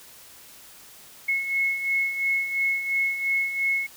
sine beating tone pair, 2180 / 2182.9 Hz, C#7 / C#7, -29 / -27 cents, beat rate 2.9 Hz, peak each -30 / -23 dBFS, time 1.28-3.87 s, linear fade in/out 10 ms, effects white hiss -48 dBFS RMS until 3.96 s

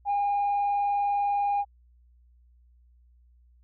sine tone with vibrato, 810 Hz, G#5, 43 cents flat, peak -21 dBFS, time 0.05-1.65 s, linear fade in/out 50 ms, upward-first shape triangle, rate 20 Hz, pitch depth 21 cents each way, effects tanh soft clip ceiling -21 dBFS + added 60 Hz sine -56 dBFS peak until 3.63 s

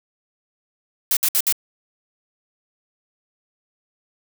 blue noise bursts, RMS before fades -18 dBFS, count 4, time 1.11-1.525 s, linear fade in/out 2 ms, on 58 ms, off 61 ms, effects none

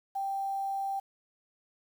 sine tone with quantisation, 784 Hz, G5, in tune, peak -30 dBFS, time 0.15-1 s, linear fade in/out 10 ms, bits 9, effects none

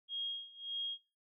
sine tone with tremolo, 3262 Hz, G#7, 32 cents flat, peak -36 dBFS, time 0.08-0.98 s, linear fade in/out 50 ms, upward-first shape sine, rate 1.7 Hz, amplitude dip 90%, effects noise-tail reverb RT60 0.3 s tail -20 dB re dry

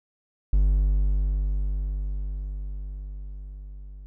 triangle tone with level ramp, 49.09 Hz, G1, 3 cents sharp, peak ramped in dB -14 to -37 dBFS, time 0.53-4.06 s, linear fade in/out 0 ms, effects none

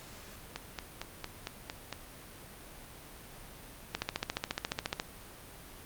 two click trains, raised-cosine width 0.2 ms, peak -14 / -19 dBFS, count 16 / 7, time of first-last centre 3.95-4.999 / 0.56-1.927 s, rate 14.3 / 4.39 Hz, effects pink hiss -50 dBFS RMS until 5.85 s + Opus 48 kbps

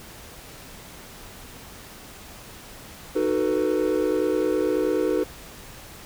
triangle chord, B dominant seventh, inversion first, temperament just, 308.7 / 370.4 / 444.5 / 493.9 Hz, D#4 / F#4 / A4 / B4, -14 / +2 / +18 / 0 cents, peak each -24 dBFS, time 3.15-5.24 s, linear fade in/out 10 ms, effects pink hiss -43 dBFS RMS until 6.05 s

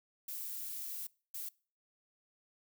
violet noise bursts at uneven times, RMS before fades -42 dBFS, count 2, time 0.28-1.07 / 1.34-1.49 s, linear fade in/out 5 ms, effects noise-tail reverb RT60 0.4 s tail -24 dB re dry

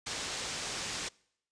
white low-pass noise, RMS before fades -38 dBFS, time 0.06-1.09 s, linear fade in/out 10 ms, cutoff 7400 Hz, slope 24 dB/octave, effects noise-tail reverb RT60 0.7 s tail -25 dB re dry + resampled to 22050 Hz

